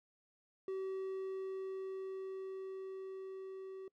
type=tone with level ramp; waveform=triangle; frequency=382 Hz; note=G4; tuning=45 cents flat; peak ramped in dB=-35 to -43 dBFS; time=0.68-3.88 s; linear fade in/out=2 ms; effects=noise-tail reverb RT60 0.1 s tail -23 dB re dry